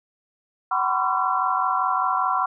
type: tone cluster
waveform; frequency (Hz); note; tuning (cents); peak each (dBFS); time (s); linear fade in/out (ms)
sine; 753 / 993 / 1038 / 1131 / 1359; F#5 / B5 / C6 / C#6 / F6; +30 / +9 / -14 / +34 / -48; -26; 0.71-2.46; 5
effects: none